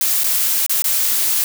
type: noise with dropouts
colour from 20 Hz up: blue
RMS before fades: -17 dBFS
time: 0.01-1.44 s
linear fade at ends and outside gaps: 1 ms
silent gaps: 0.236-0.242 / 0.664-0.695 / 0.821-0.842 s
effects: none